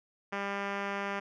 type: tone with low-pass filter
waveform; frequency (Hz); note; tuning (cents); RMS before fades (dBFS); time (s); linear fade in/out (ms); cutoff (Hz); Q
5% pulse; 199.5; G3; +31; -35; 0.32-1.2; 10; 2700; 0.7
effects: none